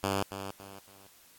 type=tone with echo; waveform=5% pulse; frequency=98 Hz; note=G2; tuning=in tune; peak=-17 dBFS; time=0.03-0.23 s; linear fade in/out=5 ms; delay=280 ms; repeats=3; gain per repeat=-9 dB; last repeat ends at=1.07 s; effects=white hiss -59 dBFS RMS until 1.38 s + AAC 64 kbps